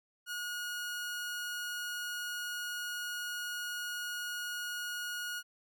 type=tone; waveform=sawtooth; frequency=1444 Hz; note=F#6; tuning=43 cents flat; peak=-33 dBFS; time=0.26-5.43 s; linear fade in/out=50 ms; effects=none